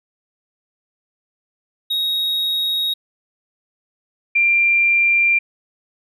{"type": "tone pair in turn", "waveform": ["triangle", "sine"], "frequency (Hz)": [3774, 2377], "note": ["A#7", "D7"], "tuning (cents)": [21, 20], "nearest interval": "minor sixth", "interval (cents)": 801, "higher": "first", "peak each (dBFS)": [-16, -12], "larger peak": "second", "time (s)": [[1.9, 2.94], [4.35, 5.39]], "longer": "neither", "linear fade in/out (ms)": 10, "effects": []}